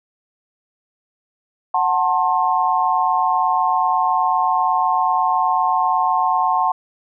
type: chord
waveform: sine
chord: F# diminished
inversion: none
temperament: just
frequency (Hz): 740 / 888 / 1065.6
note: F#5 / A5 / C6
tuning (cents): 0 / +16 / +31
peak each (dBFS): -19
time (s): 1.74-6.72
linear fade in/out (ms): 5
effects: none